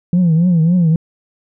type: tone with vibrato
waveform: sine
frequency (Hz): 170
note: F3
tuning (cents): -46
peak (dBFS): -7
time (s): 0.13-0.96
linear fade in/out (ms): 2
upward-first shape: triangle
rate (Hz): 3.6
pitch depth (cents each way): 150
effects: tanh soft clip ceiling -7 dBFS